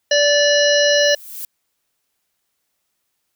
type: harmonic tone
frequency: 582 Hz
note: D5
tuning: 16 cents flat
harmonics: 1 / 3 / 5 / 7 / 9 / 10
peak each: -14 / -19 / -21 / -22 / -24 / -24 dBFS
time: 0.11-1.15 s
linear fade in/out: 5 ms
type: noise with exponential growth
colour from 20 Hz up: violet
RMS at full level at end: -27 dBFS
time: 0.71-1.45 s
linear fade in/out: 1 ms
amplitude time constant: 160 ms
effects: white hiss -72 dBFS RMS until 3.35 s